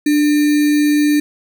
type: tone with sample-and-hold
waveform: sine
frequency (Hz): 295.9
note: D4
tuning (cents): +13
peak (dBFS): -10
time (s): 0.06-1.2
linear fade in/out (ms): 5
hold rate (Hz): 2100
effects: none